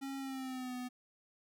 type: tone with pitch glide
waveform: square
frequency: 272.2 to 249.6 Hz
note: C#4 to B3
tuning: -31 to +19 cents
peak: -40 dBFS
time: 0.01-0.89 s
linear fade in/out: 20 ms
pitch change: -150 cents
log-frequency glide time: 0.18-0.75 s
effects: none